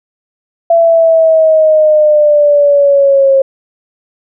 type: linear sweep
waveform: sine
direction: down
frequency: 674 to 537 Hz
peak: -4 dBFS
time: 0.7-3.42 s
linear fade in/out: 5 ms
effects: none